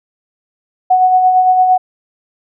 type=tone with tremolo; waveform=sine; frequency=740 Hz; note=F#5; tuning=in tune; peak=-5 dBFS; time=0.9-1.78 s; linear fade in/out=10 ms; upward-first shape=sine; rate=8.8 Hz; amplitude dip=40%; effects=none